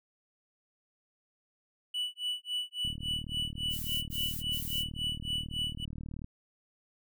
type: tone with tremolo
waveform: triangle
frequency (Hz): 2960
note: F#7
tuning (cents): 0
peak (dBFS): -28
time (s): 1.94-5.85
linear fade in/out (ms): 5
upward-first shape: sine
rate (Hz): 3.6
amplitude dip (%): 100
type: click train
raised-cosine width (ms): 5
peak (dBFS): -29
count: 131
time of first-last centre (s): 2.85-6.244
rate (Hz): 38.3
type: noise bursts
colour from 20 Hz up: violet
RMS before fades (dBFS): -39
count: 3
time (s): 3.69-4.844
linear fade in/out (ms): 50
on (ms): 340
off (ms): 67
effects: none